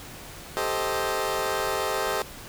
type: chord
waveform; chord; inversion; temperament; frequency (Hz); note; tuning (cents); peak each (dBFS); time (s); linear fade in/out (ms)
20% pulse; A half-diminished seventh; third; equal with one note detuned; 392 / 440 / 523.3 / 629.1; G4 / A4 / C5 / Eb5; 0 / 0 / 0 / +19; -26; 0.57-2.22; 0
effects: pink hiss -42 dBFS RMS until 2.48 s